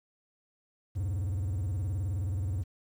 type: tone with vibrato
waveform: triangle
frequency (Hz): 92.9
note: F#2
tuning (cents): +7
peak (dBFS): -27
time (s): 0.95-2.64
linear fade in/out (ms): 20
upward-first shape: square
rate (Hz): 19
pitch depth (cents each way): 200
effects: 10-bit